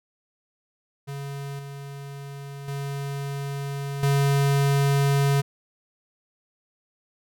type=tone with level steps; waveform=square; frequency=140 Hz; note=C#3; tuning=18 cents sharp; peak=-32 / -36 / -29 / -19 dBFS; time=1.07-5.42 s; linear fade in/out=20 ms; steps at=1.59 / 2.68 / 4.03 s; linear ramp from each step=2 ms; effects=none